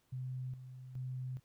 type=tone with tremolo; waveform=sine; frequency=128.3 Hz; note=C3; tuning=34 cents flat; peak=-38 dBFS; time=0.12-1.4 s; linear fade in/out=10 ms; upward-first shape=square; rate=1.2 Hz; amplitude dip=65%; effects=pink hiss -75 dBFS RMS until 1.44 s